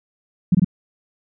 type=tone bursts; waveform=sine; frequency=180 Hz; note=F#3; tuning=47 cents flat; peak=-10 dBFS; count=3; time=0.52-0.646 s; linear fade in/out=5 ms; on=28 ms; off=21 ms; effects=none